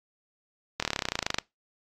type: slowing click train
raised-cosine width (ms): 0.2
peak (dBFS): -9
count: 19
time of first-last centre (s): 0.8-1.385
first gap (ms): 25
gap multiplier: 1.03
effects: noise-tail reverb RT60 0.2 s tail -23 dB re dry + AAC 48 kbps